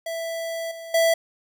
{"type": "tone with level steps", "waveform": "square", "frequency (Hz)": 661, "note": "E5", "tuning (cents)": 5, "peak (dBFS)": [-28, -36, -17], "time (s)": [0.06, 1.14], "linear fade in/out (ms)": 5, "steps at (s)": [0.71, 0.94], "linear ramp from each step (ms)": 5, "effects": []}